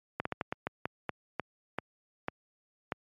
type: slowing click train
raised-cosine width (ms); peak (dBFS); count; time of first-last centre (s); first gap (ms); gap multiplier
0.5; -16; 12; 0.2-2.922; 54; 1.28
effects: high-pass 100 Hz 12 dB/octave + MP3 64 kbps